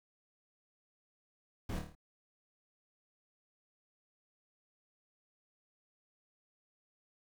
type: noise with echo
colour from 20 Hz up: brown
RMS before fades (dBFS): -37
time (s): 1.69-1.79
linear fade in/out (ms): 5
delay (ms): 27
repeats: 6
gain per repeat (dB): -4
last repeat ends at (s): 1.952
effects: none